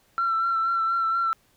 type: tone with vibrato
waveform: sine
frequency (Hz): 1349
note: E6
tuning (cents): +40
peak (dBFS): -20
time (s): 0.18-1.33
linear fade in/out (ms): 0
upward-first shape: sine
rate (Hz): 4.2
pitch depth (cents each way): 26
effects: tanh soft clip ceiling -17 dBFS + pink hiss -63 dBFS RMS until 1.56 s